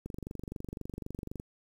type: click train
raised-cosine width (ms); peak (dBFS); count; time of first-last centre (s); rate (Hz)
3; -26; 33; 0.06-1.399; 23.9
effects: 9-bit